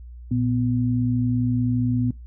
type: tone pair together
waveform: sine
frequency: 117.39 / 248.9 Hz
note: A#2 / B3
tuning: +13 / +14 cents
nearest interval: octave + minor second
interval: 1301 cents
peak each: -22 dBFS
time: 0.31-2.11 s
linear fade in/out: 5 ms
effects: noise-tail reverb RT60 0.2 s tail -20 dB re dry + added 60 Hz sine -37 dBFS peak until 2.26 s